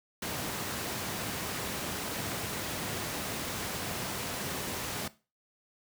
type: high-pass noise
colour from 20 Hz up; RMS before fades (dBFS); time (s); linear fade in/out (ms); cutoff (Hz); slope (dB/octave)
pink; -36; 0.22-5.08; 5; 100; 12
effects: noise-tail reverb RT60 0.3 s tail -17 dB re dry